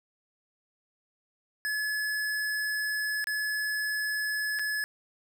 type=tone with dropouts; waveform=square; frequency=1708 Hz; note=G#6; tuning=48 cents sharp; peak=-29 dBFS; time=1.65-4.84 s; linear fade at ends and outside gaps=0 ms; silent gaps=3.242-3.271 / 4.589-4.594 s; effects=none